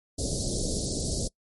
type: band-stop noise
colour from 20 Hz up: pink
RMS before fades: -29 dBFS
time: 0.18-1.28 s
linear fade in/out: 10 ms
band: 610 to 4200 Hz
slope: 48 dB/octave
effects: noise-tail reverb RT60 0.1 s tail -23 dB re dry + MP3 48 kbps